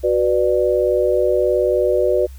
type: chord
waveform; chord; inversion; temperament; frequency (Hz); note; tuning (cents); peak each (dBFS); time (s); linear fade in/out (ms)
sine; B minor; second; just; 370.4 / 493.9 / 592.7; F#4 / B4 / D5; +2 / 0 / +16; -18; 0.03-2.27; 20
effects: added 66 Hz sine -33 dBFS peak until 2.38 s + white hiss -51 dBFS RMS until 2.38 s